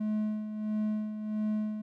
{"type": "tone with tremolo", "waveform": "triangle", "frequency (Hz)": 213.7, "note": "G#3", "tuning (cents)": 50, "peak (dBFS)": -25, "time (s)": [0, 1.82], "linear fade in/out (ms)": 10, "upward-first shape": "sine", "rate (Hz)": 1.5, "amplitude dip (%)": 60, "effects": []}